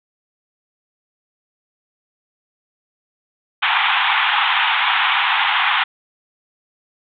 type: band-pass noise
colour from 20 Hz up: pink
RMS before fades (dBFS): -17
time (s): 3.62-5.84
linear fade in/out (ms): 10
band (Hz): 780 to 3600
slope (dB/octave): 96
effects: none